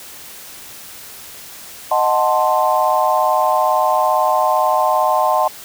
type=chord; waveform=sine; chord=D# diminished seventh; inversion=none; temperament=equal; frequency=622.3 / 740 / 880 / 1046.5 Hz; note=D#5 / F#5 / A5 / C6; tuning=0 / 0 / 0 / 0 cents; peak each=-18 dBFS; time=1.91-5.48 s; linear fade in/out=5 ms; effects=white hiss -36 dBFS RMS until 5.64 s